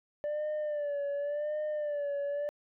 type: tone with vibrato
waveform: sine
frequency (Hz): 587.3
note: D5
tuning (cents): 0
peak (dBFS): -28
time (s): 0.24-2.49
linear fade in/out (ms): 0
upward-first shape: sine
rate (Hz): 0.9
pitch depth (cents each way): 61
effects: tanh soft clip ceiling -30 dBFS